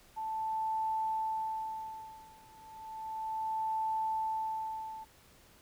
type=tone with tremolo; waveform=sine; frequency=880 Hz; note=A5; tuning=in tune; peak=-30 dBFS; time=0.16-5.05 s; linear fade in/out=20 ms; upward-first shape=sine; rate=0.33 Hz; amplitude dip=95%; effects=pink hiss -61 dBFS RMS until 5.61 s